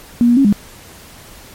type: tone with pitch steps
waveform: sine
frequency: 238.4 / 240 / 274 / 204 Hz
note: A#3 / B3 / C#4 / G#3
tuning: +39 / -49 / -20 / -31 cents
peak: -7 dBFS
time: 0.21-0.526 s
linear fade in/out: 0 ms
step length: 79 ms
effects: pink hiss -39 dBFS RMS until 1.54 s + MP3 64 kbps